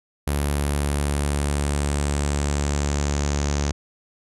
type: tone with low-pass filter sweep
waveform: sawtooth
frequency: 72 Hz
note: D2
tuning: 34 cents flat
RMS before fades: -23 dBFS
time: 0.27-3.72 s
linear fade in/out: 5 ms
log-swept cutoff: 11000 to 6500 Hz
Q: 4.6
effects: none